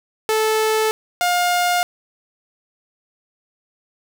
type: tone pair in turn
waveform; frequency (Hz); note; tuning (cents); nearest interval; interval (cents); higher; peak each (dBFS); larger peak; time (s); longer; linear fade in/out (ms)
sawtooth; 436.7 / 709.7; A4 / F5; -13 / +28; minor sixth; 841; second; -12; neither; 0.29-0.91 / 1.21-1.83; neither; 0
effects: none